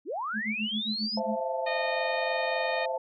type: linear sweep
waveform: sine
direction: up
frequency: 242.5 to 5274 Hz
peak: -30 dBFS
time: 0.05-1.2 s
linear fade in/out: 50 ms
type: tone with tremolo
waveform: sine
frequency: 215.5 Hz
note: A3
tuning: 36 cents flat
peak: -28 dBFS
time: 0.33-1.41 s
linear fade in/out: 50 ms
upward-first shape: sine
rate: 7.4 Hz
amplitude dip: 100%
type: chord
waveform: sine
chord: F major seventh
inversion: second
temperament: equal with one note detuned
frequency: 523.3 / 659.3 / 682.9 / 880 Hz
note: C5 / E5 / F5 / A5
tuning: 0 / 0 / -39 / 0 cents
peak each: -32 / -34 / -36 / -34 dBFS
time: 1.17-2.98 s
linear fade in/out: 5 ms
type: harmonic tone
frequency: 614 Hz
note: D#5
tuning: 23 cents flat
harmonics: 1 / 2 / 3 / 4 / 5 / 6 / 7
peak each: -36 / -43 / -34 / -36 / -45 / -43 / -43 dBFS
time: 1.66-2.86 s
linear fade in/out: 10 ms
effects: none